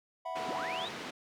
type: chord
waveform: triangle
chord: E suspended second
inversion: none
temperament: equal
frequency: 659.3 / 740 / 987.8 Hz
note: E5 / F#5 / B5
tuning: 0 / 0 / 0 cents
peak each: -38 dBFS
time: 0.25-0.86 s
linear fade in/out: 10 ms
type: band-pass noise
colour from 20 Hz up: pink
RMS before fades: -42 dBFS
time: 0.35-1.11 s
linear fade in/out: 10 ms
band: 250 to 4000 Hz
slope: 12 dB/octave
type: linear sweep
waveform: sine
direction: up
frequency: 110 to 3986 Hz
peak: -38 dBFS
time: 0.48-0.89 s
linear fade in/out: 10 ms
effects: none